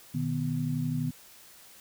sine tone cluster, 122.5 / 154.4 / 246.6 Hz, B2 / D#3 / B3, -14 / -13 / -2 cents, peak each -34 / -30 / -32 dBFS, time 0.14-1.11 s, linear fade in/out 10 ms, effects white hiss -53 dBFS RMS until 1.8 s

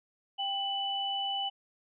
sine tone pair together, 790.1 / 2983 Hz, G5 / F#7, +13 / +13 cents, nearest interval octave + major seventh, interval 2300 cents, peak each -34 / -32 dBFS, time 0.38-1.5 s, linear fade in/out 20 ms, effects none

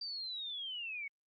sine linear sweep, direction down, 4699 to 2188 Hz, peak -39 dBFS, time 0.01-1.08 s, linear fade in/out 5 ms, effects Opus 48 kbps

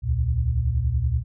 sine tone cluster, 66.7 / 77.3 / 118.2 Hz, C2 / D#2 / A#2, +34 / -11 / +24 cents, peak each -24 dBFS, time 0.02-1.24 s, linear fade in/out 50 ms, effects none

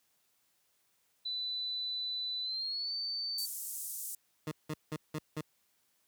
sine tone with pitch glide, 3990 to 4557 Hz, B7 to C#8, +17 to +47 cents, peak -34 dBFS, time 1.25-3.46 s, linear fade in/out 10 ms, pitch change +230 cents, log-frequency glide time 2.42-2.93 s
pink band-pass noise, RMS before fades -41 dBFS, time 3.38-4.15 s, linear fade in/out 2 ms, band 7800 to 16000 Hz, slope 24 dB/octave
20% pulse tone bursts, 154 Hz, D#3, 17 cents flat, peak -30 dBFS, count 5, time 4.47-5.41 s, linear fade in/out 2 ms, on 44 ms, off 180 ms
effects white hiss -74 dBFS RMS until 6.07 s + high-pass 60 Hz 12 dB/octave

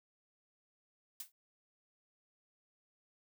blue noise with exponential decay, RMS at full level -40 dBFS, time 1.2-1.32 s, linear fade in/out 2 ms, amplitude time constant 25 ms, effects none

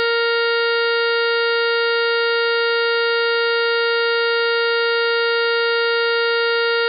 harmonic tone with a mistuned harmonic, 466.2 Hz, A#4, in tune, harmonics 1 / 2 / 3 / 4 / 5 / 6 / 7 / 8 / 9 / 10, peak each -18 / -30 / -21 / -26 / -33 / -28 / -35 / -30 / -32 / -31 dBFS, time 0-6.88 s, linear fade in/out 0 ms, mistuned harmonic 5, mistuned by -80 cents, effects none

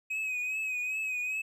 triangle tone with vibrato, 2529 Hz, D#7, 28 cents sharp, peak -29 dBFS, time 0.1-1.42 s, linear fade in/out 10 ms, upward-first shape triangle, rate 2.5 Hz, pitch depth 59 cents each way, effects none

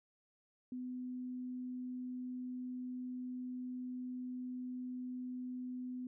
sine tone, 251.4 Hz, B3, 31 cents sharp, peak -40 dBFS, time 0.72-6.07 s, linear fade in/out 2 ms, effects none

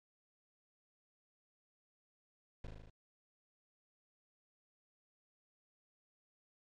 brown noise with echo, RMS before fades -44 dBFS, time 2.64-2.67 s, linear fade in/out 2 ms, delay 38 ms, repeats 6, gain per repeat -2 dB, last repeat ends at 2.898 s, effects low-pass 5000 Hz 12 dB/octave + MP3 64 kbps

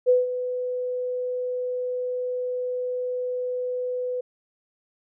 sine tone with ADSR envelope, 499.4 Hz, B4, 19 cents sharp, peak -13 dBFS, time 0.06-4.21 s, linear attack 32 ms, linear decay 170 ms, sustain -12 dB, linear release 8 ms, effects none

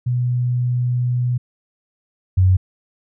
sine tone pair in turn, 123.47 / 92.95 Hz, B2 / F#2, 0 / +8 cents, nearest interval perfect fourth, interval 492 cents, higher first, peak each -16 / -10 dBFS, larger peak second, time 0.06-1.38 / 2.37-2.57 s, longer first, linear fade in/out 10 ms, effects none

